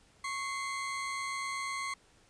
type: tone pair together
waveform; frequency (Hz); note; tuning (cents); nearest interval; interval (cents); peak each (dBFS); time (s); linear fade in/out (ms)
40% pulse; 1099 / 2070; C#6 / C7; -15 / -19; major seventh; 1096; -36 / -37; 0.24-1.94; 5
effects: pink hiss -64 dBFS RMS until 2.29 s + resampled to 22050 Hz